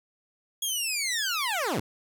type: linear sweep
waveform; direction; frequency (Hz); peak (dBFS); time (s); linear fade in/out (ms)
15% pulse; down; 3344 to 75.6; -20; 0.62-1.8; 5
effects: none